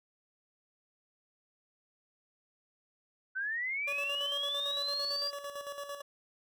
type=linear sweep; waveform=sine; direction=up; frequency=1500 to 4822 Hz; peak=-32 dBFS; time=3.35-5.31 s; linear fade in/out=20 ms
type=tone with tremolo; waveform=25% pulse; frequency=569 Hz; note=C#5; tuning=45 cents sharp; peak=-34 dBFS; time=3.87-6.02 s; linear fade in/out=10 ms; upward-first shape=square; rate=8.9 Hz; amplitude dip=55%
effects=none